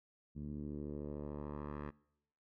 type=tone with low-pass filter sweep; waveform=10% pulse; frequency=73.42 Hz; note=D2; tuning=in tune; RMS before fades=-44 dBFS; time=0.35-1.91 s; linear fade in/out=20 ms; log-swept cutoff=200 to 1600 Hz; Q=1.6; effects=noise-tail reverb RT60 0.8 s tail -24 dB re dry